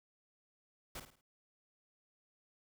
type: noise with echo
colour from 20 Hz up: pink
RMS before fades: -45 dBFS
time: 0.95-1 s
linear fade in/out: 5 ms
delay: 53 ms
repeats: 4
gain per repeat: -8 dB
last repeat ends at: 1.212 s
effects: none